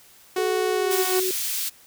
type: tone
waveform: sawtooth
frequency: 370 Hz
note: F#4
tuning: in tune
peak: -19 dBFS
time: 0.36-1.2 s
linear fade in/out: 5 ms
type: tone with pitch glide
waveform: sine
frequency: 428.8 to 373.3 Hz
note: A4 to F#4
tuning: -45 to +15 cents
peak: -24 dBFS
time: 0.38-1.31 s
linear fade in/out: 2 ms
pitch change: -240 cents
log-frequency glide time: 0.74-1.06 s
type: high-pass noise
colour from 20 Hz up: white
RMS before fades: -27 dBFS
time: 0.9-1.7 s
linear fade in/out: 20 ms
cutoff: 2600 Hz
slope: 12 dB/octave
effects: white hiss -52 dBFS RMS until 1.86 s